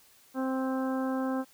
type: harmonic tone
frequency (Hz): 262.3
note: C4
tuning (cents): +4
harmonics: 1 / 2 / 3 / 4 / 5 / 6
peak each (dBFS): -29 / -35 / -39 / -41 / -43 / -45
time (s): 0.34-1.45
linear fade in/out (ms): 50
effects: white hiss -60 dBFS RMS until 1.53 s